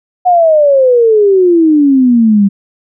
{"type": "exponential sweep", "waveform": "sine", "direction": "down", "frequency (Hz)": [737, 194.4], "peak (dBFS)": -4, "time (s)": [0.25, 2.49], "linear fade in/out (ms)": 20, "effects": []}